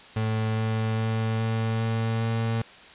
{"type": "tone with pitch steps", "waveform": "35% pulse", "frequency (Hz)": [110, 110.7, 111.41, 112.12, 112.83, 113.55], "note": ["A2", "A2", "A2", "A2", "A2", "A#2"], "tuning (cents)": [0, 11, 22, 33, 44, -45], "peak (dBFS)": -22, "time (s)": [0.16, 2.62], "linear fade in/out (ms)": 5, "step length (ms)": 410, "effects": ["white hiss -47 dBFS RMS until 2.94 s", "resampled to 8000 Hz"]}